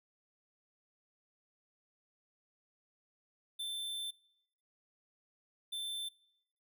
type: tone bursts at uneven times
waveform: square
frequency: 3546 Hz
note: A7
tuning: 13 cents sharp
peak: -38 dBFS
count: 2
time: 3.59-4.11 / 5.72-6.09 s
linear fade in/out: 10 ms
effects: noise-tail reverb RT60 0.9 s tail -26 dB re dry